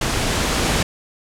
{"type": "noise with level ramp", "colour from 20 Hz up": "pink", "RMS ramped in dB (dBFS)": [-21, -18], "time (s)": [0.01, 0.83], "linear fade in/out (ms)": 5, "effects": ["low-pass 9000 Hz 12 dB/octave"]}